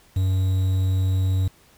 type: tone with quantisation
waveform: triangle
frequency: 94 Hz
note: F#2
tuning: 28 cents sharp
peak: -16 dBFS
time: 0.16-1.48 s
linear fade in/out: 5 ms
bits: 7
effects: pink hiss -55 dBFS RMS until 1.77 s